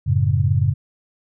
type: chord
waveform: sine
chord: F# minor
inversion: none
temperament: equal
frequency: 92.5 / 110 / 138.59 Hz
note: F#2 / A2 / C#3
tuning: 0 / 0 / 0 cents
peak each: -19 / -19 / -19 dBFS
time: 0.06-0.74 s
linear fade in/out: 20 ms
effects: none